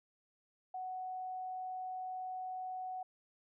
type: tone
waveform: sine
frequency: 743 Hz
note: F#5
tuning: 7 cents sharp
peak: -39 dBFS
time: 0.74-3.03 s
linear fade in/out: 5 ms
effects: none